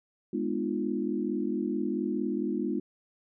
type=chord; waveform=sine; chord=F half-diminished seventh; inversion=first; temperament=equal with one note detuned; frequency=207.7 / 246.9 / 304.7 / 349.2 Hz; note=Ab3 / Cb4 / Eb4 / F4; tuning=0 / 0 / -36 / 0 cents; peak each=-33 dBFS; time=0.33-2.8 s; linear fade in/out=5 ms; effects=none